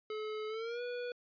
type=tone with pitch glide; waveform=square; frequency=430 to 488.3 Hz; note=A4 to B4; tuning=-40 to -20 cents; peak=-38 dBFS; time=0.1-1.12 s; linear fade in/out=2 ms; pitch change=+220 cents; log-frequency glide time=0.48-0.82 s; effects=resampled to 11025 Hz